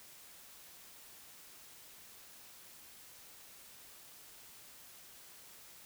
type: silence
effects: white hiss -56 dBFS RMS until 5.85 s

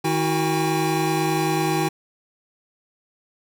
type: tone cluster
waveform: square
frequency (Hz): 155.8 / 321.6 / 371.8 / 807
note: D#3 / E4 / F#4 / G#5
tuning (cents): +3 / -43 / +8 / -50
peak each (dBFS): -26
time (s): 0.04-1.89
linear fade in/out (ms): 10
effects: none

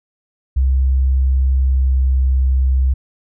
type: tone with pitch glide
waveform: sine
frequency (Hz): 65.8 to 65.35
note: C2 to C2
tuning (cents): +10 to -1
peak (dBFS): -11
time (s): 0.56-2.94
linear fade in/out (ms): 10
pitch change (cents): -11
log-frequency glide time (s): 1.61-1.95
effects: none

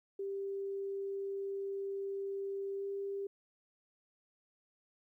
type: tone with pitch glide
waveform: sine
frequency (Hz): 393.8 to 396.5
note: G4 to G4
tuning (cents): +8 to +20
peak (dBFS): -36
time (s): 0.19-3.27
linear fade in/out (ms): 5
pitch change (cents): +12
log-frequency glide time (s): 2.77-2.84
effects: 13-bit

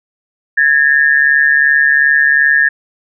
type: tone pair together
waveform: sine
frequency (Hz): 1661.2 / 1803.9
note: G#6 / A6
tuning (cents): 0 / +43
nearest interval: minor second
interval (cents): 143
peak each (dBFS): -10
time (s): 0.57-2.69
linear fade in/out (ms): 10
effects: none

